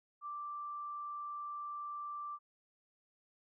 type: tone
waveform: sine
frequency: 1174.7 Hz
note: D6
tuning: in tune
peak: -40 dBFS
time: 0.21-2.39 s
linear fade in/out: 50 ms
effects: none